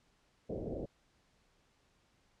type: low-pass noise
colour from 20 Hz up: white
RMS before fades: -40 dBFS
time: 0.49-0.86 s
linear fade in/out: 10 ms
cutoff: 590 Hz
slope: 48 dB/octave
effects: pink hiss -72 dBFS RMS until 2.4 s + low-pass 7000 Hz 12 dB/octave